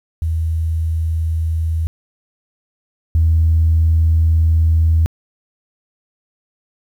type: tone pair in turn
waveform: sine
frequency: 81 / 81 Hz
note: E2 / E2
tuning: -30 / -30 cents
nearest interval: unison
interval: 0 cents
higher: neither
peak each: -15 / -9 dBFS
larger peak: second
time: 0.22-1.87 / 3.15-5.06 s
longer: second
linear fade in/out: 0 ms
effects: tanh soft clip ceiling -5 dBFS + 8-bit